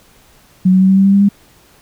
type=tone with pitch steps; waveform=sine; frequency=185 / 187.26 / 189.54 / 191.86 / 194.2 / 196.57 / 198.97 / 201.4 Hz; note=F#3 / F#3 / F#3 / G3 / G3 / G3 / G3 / G3; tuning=0 / +21 / +42 / -37 / -16 / +5 / +26 / +47 cents; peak=-6 dBFS; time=0.65-1.29 s; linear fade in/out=10 ms; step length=80 ms; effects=pink hiss -48 dBFS RMS until 1.81 s